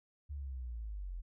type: linear sweep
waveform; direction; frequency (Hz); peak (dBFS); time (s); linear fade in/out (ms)
sine; down; 73.8 to 41.2; -39; 0.29-1.22; 20
effects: none